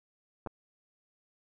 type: clicks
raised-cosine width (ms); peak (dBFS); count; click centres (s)
1; -24; 2; 0.463 / 0.472
effects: none